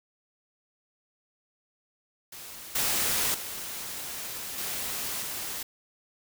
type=noise with level steps; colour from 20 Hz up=white; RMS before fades=-43 / -27 / -37 / -33 / -35 dBFS; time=2.32-5.63 s; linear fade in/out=5 ms; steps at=2.75 / 3.34 / 4.58 / 5.22 s; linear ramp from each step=5 ms; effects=none